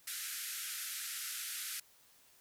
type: band-pass noise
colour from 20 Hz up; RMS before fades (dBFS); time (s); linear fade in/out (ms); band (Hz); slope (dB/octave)
white; -42; 0.07-1.8; 5; 1300 to 14000; 96
effects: white hiss -65 dBFS RMS until 2.4 s